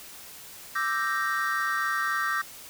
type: chord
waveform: triangle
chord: E half-diminished seventh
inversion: third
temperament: equal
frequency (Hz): 1174.7 / 1318.5 / 1568 / 1864.7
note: D6 / E6 / G6 / Bb6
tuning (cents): 0 / 0 / 0 / 0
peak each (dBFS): -29 / -30 / -28 / -29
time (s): 0.75-2.42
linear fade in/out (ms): 10
effects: white hiss -45 dBFS RMS until 2.69 s